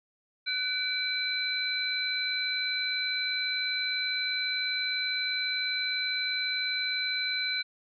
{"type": "tone cluster", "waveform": "sine", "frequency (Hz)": [1503, 2309, 4026], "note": ["F#6", "D7", "B7"], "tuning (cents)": [27, -30, 33], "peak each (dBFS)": [-35, -33, -30], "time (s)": [0.46, 7.63], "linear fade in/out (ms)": 20, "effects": []}